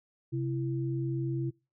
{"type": "tone pair together", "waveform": "sine", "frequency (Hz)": [132.5, 333.9], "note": ["C3", "E4"], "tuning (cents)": [22, 22], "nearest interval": "octave + major third", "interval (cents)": 1600, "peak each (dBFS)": [-30, -34], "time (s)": [0.32, 1.51], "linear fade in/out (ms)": 20, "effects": ["noise-tail reverb RT60 0.3 s tail -25 dB re dry"]}